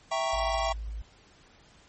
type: chord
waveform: square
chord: E diminished seventh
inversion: none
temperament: equal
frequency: 659.3 / 784 / 932.3 / 1108.7 Hz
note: E5 / G5 / Bb5 / Db6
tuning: 0 / 0 / 0 / 0 cents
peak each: -31 / -33 / -36 / -34 dBFS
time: 0.11-0.73 s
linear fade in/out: 10 ms
type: tone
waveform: sine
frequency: 53.7 Hz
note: A1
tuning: 41 cents flat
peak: -33 dBFS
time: 0.33-1.02 s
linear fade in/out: 5 ms
effects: pink hiss -58 dBFS RMS until 1.88 s + MP3 32 kbps